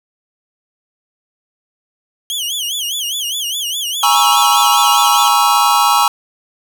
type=tone with vibrato; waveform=sawtooth; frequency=3136 Hz; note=G7; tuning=in tune; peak=-15 dBFS; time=2.3-5.28 s; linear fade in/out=0 ms; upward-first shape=sine; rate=4.9 Hz; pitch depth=180 cents each way
type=chord; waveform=square; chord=A# half-diminished seventh; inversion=third; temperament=equal with one note detuned; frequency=830.6 / 947.5 / 1108.7 / 1318.5 Hz; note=G#5 / A#5 / C#6 / E6; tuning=0 / +28 / 0 / 0 cents; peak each=-16 dBFS; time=4.03-6.08 s; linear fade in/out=2 ms
effects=none